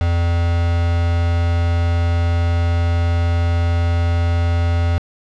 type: tone with quantisation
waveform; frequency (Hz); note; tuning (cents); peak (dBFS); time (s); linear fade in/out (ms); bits
triangle; 85.4; F2; -38; -12; 0.01-4.98; 0; 4
effects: low-pass 4000 Hz 12 dB/octave